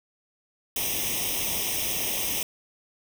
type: noise with comb filter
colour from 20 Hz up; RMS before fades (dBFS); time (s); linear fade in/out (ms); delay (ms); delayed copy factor
white; -28; 0.76-2.43; 2; 0.34; +0.9
effects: none